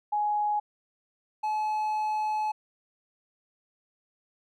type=tone pair in turn; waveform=sine / triangle; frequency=836 / 856.5 Hz; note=G#5 / A5; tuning=+11 / -47 cents; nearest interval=unison; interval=42 cents; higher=second; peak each=-24 dBFS; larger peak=neither; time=0.12-0.6 / 1.43-2.52 s; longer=second; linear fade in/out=10 ms; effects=none